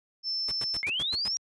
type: tone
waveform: sine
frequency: 5310 Hz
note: E8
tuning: 12 cents sharp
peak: -28 dBFS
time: 0.23-0.83 s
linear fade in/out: 50 ms
type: noise bursts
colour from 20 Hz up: pink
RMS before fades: -39 dBFS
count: 7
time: 0.48-1.284 s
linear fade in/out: 5 ms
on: 36 ms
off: 92 ms
type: linear sweep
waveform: sine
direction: up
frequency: 2100 to 5750 Hz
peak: -27 dBFS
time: 0.83-1.37 s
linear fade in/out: 0 ms
effects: high-pass 60 Hz 12 dB/octave + resampled to 24000 Hz

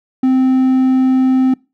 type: tone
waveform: triangle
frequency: 260 Hz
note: C4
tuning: 11 cents flat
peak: -7 dBFS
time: 0.23-1.54 s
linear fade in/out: 5 ms
effects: noise-tail reverb RT60 0.3 s tail -25 dB re dry

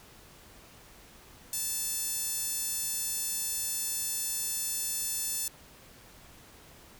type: tone with high-pass filter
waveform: sawtooth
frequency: 880 Hz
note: A5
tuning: in tune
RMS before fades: -33 dBFS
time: 1.53-5.48 s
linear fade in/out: 2 ms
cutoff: 7800 Hz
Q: 1.2
effects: pink hiss -54 dBFS RMS until 6.99 s

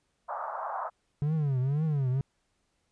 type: band-pass noise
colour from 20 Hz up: pink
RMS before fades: -35 dBFS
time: 0.28-0.9 s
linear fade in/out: 20 ms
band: 650 to 1300 Hz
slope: 48 dB/octave
type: tone with vibrato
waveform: triangle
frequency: 142 Hz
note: C#3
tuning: 42 cents sharp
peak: -23 dBFS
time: 1.22-2.21 s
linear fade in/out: 0 ms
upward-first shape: triangle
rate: 2 Hz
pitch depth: 230 cents each way
effects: pink hiss -75 dBFS RMS until 2.91 s + resampled to 22050 Hz

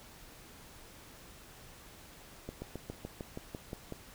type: slowing click train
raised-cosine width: 2 ms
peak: -26 dBFS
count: 10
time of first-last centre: 2.49-3.923 s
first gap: 130 ms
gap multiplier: 1.05
effects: pink hiss -54 dBFS RMS until 4.14 s

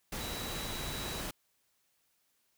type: tone in noise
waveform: sine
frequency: 3911 Hz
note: B7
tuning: 18 cents flat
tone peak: -44 dBFS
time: 0.2-1.21 s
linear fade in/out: 5 ms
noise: pink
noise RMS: -39 dBFS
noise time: 0.12-1.31 s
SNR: -8 dB
effects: white hiss -75 dBFS RMS until 2.57 s

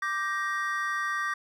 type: chord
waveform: triangle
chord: G minor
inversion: second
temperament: just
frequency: 1176 / 1568 / 1881.6 Hz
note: D6 / G6 / Bb6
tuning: +2 / 0 / +16 cents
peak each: -29 / -32 / -30 dBFS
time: 0.02-1.34 s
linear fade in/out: 5 ms
effects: none

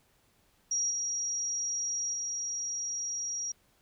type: tone with level steps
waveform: sine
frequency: 5690 Hz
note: F8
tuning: 31 cents sharp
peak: -27 / -30 / -32 dBFS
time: 0.71-3.52 s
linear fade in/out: 5 ms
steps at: 0.9 / 2.13 s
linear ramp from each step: 10 ms
effects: pink hiss -68 dBFS RMS until 3.81 s

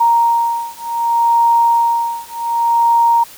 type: beating tone pair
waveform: sine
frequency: 932.3 / 932.96 Hz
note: A#5 / A#5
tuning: 0 / +1 cents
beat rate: 0.66 Hz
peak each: -14 dBFS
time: 0-3.24 s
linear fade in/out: 10 ms
effects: white hiss -38 dBFS RMS until 3.37 s

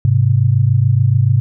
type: tone pair together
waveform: sine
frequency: 103.83 / 130.82 Hz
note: G#2 / C3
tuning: 0 / 0 cents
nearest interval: major third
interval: 400 cents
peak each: -12 dBFS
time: 0.05-1.4 s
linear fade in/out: 0 ms
effects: none

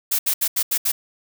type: noise bursts at uneven times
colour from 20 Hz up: blue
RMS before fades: -20 dBFS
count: 6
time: 0.11-0.19 / 0.26-0.34 / 0.41-0.48 / 0.56-0.63 / 0.71-0.78 / 0.85-0.92 s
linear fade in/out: 10 ms
effects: none

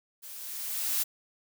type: noise with level ramp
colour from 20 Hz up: blue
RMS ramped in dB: -45 to -27 dBFS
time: 0.22-1.04 s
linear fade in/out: 20 ms
effects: none

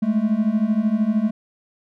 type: beating tone pair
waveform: triangle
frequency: 207.7 / 220.7 Hz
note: G#3 / A3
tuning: 0 / +5 cents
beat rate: 13 Hz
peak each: -19 / -17 dBFS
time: 0.02-1.31 s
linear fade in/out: 10 ms
effects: none

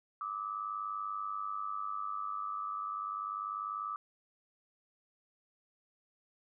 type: tone pair together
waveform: sine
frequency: 1175.7 / 1276 Hz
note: D6 / D#6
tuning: +2 / +43 cents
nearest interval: minor second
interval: 141 cents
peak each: -38 / -39 dBFS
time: 0.21-3.96 s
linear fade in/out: 2 ms
effects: none

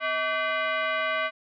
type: tone with frequency modulation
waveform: sine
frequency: 256.7 Hz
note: C4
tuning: 33 cents flat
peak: -24 dBFS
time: 0-1.31 s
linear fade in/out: 50 ms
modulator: 894 Hz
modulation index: 2.5
effects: none

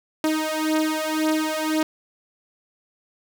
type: beating tone pair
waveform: sawtooth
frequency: 311.1 / 313 Hz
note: D#4 / D#4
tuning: 0 / +10 cents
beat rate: 1.9 Hz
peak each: -20 dBFS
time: 0.24-1.83 s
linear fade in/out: 2 ms
effects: 9-bit

